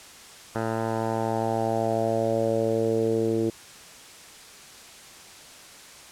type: tone with low-pass filter sweep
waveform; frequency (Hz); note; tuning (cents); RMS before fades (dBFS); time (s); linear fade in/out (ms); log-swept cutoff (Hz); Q
10% pulse; 112.7; A2; +42; -25; 0.55-3.5; 5; 1200 to 380; 3.8
effects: white hiss -46 dBFS RMS until 6.11 s + low-pass 9000 Hz 12 dB/octave